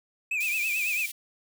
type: tone with vibrato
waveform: triangle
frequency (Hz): 2489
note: D#7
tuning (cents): 0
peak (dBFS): -24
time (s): 0.31-1.06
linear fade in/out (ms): 5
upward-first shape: triangle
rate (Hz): 9.1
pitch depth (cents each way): 120
type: high-pass noise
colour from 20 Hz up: white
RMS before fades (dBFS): -37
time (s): 0.4-1.12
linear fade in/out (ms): 10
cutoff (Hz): 2100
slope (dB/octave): 48
effects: none